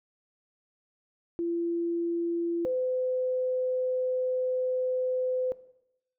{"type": "tone pair in turn", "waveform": "sine", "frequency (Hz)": [340, 509.4], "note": ["F4", "C5"], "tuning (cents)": [-46, -46], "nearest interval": "perfect fifth", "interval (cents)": 700, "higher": "second", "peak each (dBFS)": [-27, -26], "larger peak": "second", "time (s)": [[1.39, 2.65], [2.65, 5.52]], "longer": "second", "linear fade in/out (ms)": 0, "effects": ["noise-tail reverb RT60 0.8 s tail -17 dB re dry"]}